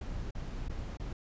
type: noise with dropouts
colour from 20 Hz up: brown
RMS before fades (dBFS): -38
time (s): 0.01-1.13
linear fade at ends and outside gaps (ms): 5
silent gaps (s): 0.309-0.349 / 0.685-0.695 / 0.972-0.997
effects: resampled to 16000 Hz